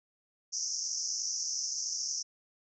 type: band-pass noise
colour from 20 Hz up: pink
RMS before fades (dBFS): -35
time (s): 0.52-2.23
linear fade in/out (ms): 20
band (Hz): 5300 to 6400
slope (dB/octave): 96
effects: none